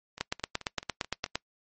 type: two click trains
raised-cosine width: 0.2 ms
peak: -11 / -24 dBFS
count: 11 / 6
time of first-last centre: 0.21-1.355 / 0.18-1.262 s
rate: 8.73 / 4.62 Hz
effects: noise-tail reverb RT60 0.1 s tail -25 dB re dry + MP3 32 kbps

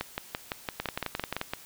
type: two click trains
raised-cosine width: 0.3 ms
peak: -14 / -14 dBFS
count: 10 / 8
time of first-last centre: 0.01-1.535 / 0.8-1.414 s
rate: 5.9 / 11.4 Hz
effects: white hiss -50 dBFS RMS until 1.65 s

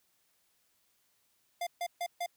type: tone bursts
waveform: square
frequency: 698.5 Hz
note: F5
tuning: in tune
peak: -33 dBFS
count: 4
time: 1.61-2.262 s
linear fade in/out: 5 ms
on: 58 ms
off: 140 ms
effects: white hiss -73 dBFS RMS until 2.36 s

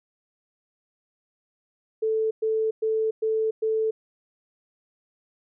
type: tone bursts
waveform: sine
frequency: 440 Hz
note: A4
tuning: in tune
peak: -21 dBFS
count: 5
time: 2.02-3.91 s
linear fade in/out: 10 ms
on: 290 ms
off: 110 ms
effects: none

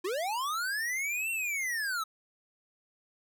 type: linear two-way sweep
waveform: square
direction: up then down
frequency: 333 to 2739 to 1264 Hz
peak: -31 dBFS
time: 0.04-2.04 s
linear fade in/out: 10 ms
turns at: 1.31 s
effects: none

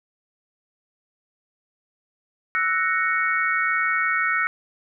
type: chord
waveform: sine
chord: F# dominant seventh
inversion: third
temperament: equal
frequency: 1318.5 / 1480 / 1864.7 / 2217 Hz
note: E6 / F#6 / A#6 / C#7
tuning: 0 / 0 / 0 / 0 cents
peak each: -25 dBFS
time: 2.55-4.47 s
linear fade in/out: 0 ms
effects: none

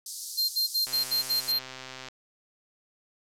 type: band-pass noise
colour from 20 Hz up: pink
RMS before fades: -39 dBFS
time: 0.06-1.52 s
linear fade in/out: 2 ms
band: 4400 to 13000 Hz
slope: 48 dB/octave
type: tone bursts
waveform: square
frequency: 4186 Hz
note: C8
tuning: in tune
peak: -24 dBFS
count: 7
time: 0.37-1.594 s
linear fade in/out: 20 ms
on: 120 ms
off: 64 ms
type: click train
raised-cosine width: 0.2 ms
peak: -23 dBFS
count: 159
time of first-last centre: 0.87-2.085 s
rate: 130 Hz
effects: none

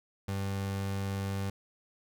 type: tone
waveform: 30% pulse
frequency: 98 Hz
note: G2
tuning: in tune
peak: -29 dBFS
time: 0.28-1.5 s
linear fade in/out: 5 ms
effects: none

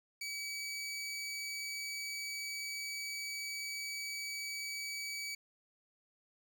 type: tone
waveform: 20% pulse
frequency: 2283 Hz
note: D7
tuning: 50 cents flat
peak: -34 dBFS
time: 0.21-5.35 s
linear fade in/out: 5 ms
effects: 11-bit

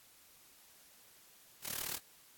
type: noise with amplitude modulation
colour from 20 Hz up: white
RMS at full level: -36 dBFS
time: 1.62-2 s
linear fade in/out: 50 ms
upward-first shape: sine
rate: 37.4 Hz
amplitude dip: 90%
effects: white hiss -62 dBFS RMS until 2.37 s + AAC 64 kbps

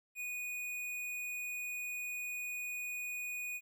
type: tone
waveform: square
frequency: 2475 Hz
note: D#7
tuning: 10 cents flat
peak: -39 dBFS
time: 0.15-3.61 s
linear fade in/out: 50 ms
effects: 12-bit

